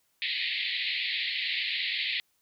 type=band-pass noise; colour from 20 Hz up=pink; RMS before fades=-31 dBFS; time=0.22-2.2 s; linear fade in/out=0 ms; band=1900 to 4400 Hz; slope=96 dB/octave; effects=white hiss -72 dBFS RMS until 2.41 s